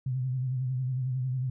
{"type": "tone with vibrato", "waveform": "sine", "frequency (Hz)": 128.6, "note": "C3", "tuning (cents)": -30, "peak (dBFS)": -27, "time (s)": [0.06, 1.5], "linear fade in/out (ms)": 5, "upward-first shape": "sine", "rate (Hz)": 11, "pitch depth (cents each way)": 58, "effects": []}